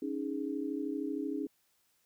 sine chord, C# suspended second, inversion none, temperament equal with one note detuned, 278.1 / 311.1 / 415.3 Hz, C#4 / D#4 / G#4, +6 / 0 / 0 cents, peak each -36 / -37 / -40 dBFS, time 0.02-1.47 s, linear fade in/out 5 ms, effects white hiss -73 dBFS RMS until 2.05 s

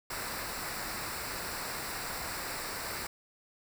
pink noise with comb filter, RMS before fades -38 dBFS, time 0.1-3.07 s, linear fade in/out 5 ms, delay 0.31 ms, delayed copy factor -0.65, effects none

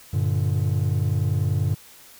triangle chord, G minor, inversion none, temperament equal with one note detuned, 96.43 / 116.54 / 146.83 Hz, G2 / Bb2 / D3, -28 / 0 / 0 cents, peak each -20 / -22 / -23 dBFS, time 0.13-1.75 s, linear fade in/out 10 ms, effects tanh soft clip ceiling -11 dBFS + white hiss -48 dBFS RMS until 2.19 s

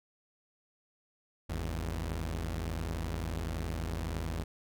sawtooth tone pair together, 51.74 / 82 Hz, G#1 / E2, -6 / -9 cents, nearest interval minor sixth, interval 797 cents, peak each -33 / -32 dBFS, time 1.49-4.44 s, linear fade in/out 10 ms, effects none

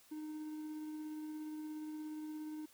triangle tone with tremolo, 307.4 Hz, D#4, 21 cents flat, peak -39 dBFS, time 0.11-2.66 s, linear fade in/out 10 ms, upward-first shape triangle, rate 17 Hz, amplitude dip 25%, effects white hiss -65 dBFS RMS until 2.73 s

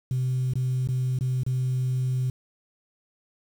sine tone with dropouts, 128.4 Hz, C3, 32 cents flat, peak -21 dBFS, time 0.11-2.3 s, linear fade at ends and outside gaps 2 ms, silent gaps 0.536-0.555 / 0.874-0.887 / 1.188-1.209 / 1.434-1.464 s, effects tanh soft clip ceiling -20 dBFS + 8-bit

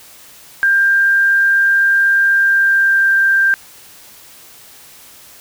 sine tone with pitch glide, 1592 to 1581 Hz, G6 to G6, +26 to +14 cents, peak -9 dBFS, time 0.63-3.54 s, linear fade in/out 0 ms, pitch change -12 cents, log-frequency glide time 2.31-3.12 s, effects white hiss -41 dBFS RMS until 5.4 s

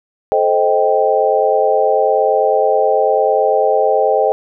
sine chord, A half-diminished seventh, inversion none, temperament equal with one note detuned, 434.2 / 523.3 / 622.3 / 784 Hz, A4 / C5 / Eb5 / G5, -23 / 0 / 0 / 0 cents, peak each -16 dBFS, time 0.32-4.32 s, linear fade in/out 0 ms, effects none

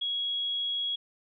sine tone, 3322 Hz, G#7, in tune, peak -28 dBFS, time 0.01-0.96 s, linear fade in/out 10 ms, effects none

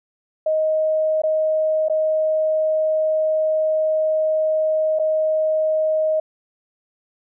sine tone with dropouts, 626 Hz, D#5, 10 cents sharp, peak -16 dBFS, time 0.46-6.2 s, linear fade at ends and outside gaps 5 ms, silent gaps 1.219-1.235 / 1.885-1.897 / 4.989-4.995 s, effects none

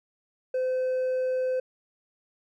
sine tone with hard clipping, 513 Hz, C5, 34 cents flat, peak -25 dBFS, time 0.54-1.6 s, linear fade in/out 5 ms, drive 2 dB, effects none

